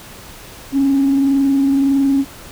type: tone with frequency modulation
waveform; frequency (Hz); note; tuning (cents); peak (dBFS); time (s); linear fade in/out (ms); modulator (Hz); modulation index
sine; 274.7; C#4; -16; -10; 0.72-2.25; 50; 21.7; 0.24
effects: tanh soft clip ceiling -7 dBFS + pink hiss -37 dBFS RMS until 2.51 s